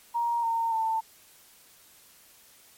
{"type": "tone with pitch steps", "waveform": "sine", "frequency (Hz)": [940, 915.9, 892.4], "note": ["A#5", "A#5", "A5"], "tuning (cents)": [14, -31, 24], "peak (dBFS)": -24, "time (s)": [0.14, 1.01], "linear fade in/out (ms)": 20, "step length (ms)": 290, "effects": ["white hiss -56 dBFS RMS until 2.77 s", "MP3 64 kbps"]}